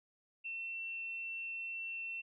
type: tone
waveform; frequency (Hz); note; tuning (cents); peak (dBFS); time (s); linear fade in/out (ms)
sine; 2699; E7; +40; -39; 0.44-2.22; 20
effects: none